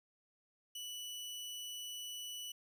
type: tone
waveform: sawtooth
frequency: 2960 Hz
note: F#7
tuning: in tune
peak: -40 dBFS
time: 0.75-2.52 s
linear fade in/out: 5 ms
effects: none